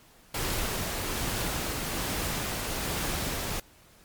pink noise with tremolo, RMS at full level -30 dBFS, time 0.34-3.6 s, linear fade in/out 5 ms, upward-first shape triangle, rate 1.2 Hz, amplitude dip 25%, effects pink hiss -57 dBFS RMS until 4.04 s + MP3 96 kbps

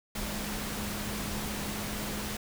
sine tone in noise, 207.7 Hz, G#3, in tune, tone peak -39 dBFS, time 0.15-2.37 s, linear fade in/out 5 ms, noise pink, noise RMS -36 dBFS, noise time 0.15-2.37 s, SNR -6 dB, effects none

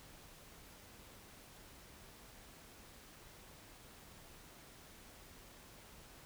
silence, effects pink hiss -58 dBFS RMS until 6.25 s

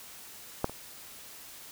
clicks, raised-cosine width 1 ms, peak -12 / -27 dBFS, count 2, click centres 0.644 / 0.696 s, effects white hiss -48 dBFS RMS until 1.71 s

